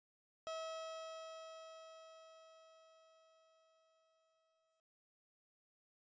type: tone with exponential decay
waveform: 30% pulse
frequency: 645 Hz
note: E5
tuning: 38 cents flat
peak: -39 dBFS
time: 0.47-4.8 s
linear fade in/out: 0 ms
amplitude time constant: 940 ms
effects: resampled to 16000 Hz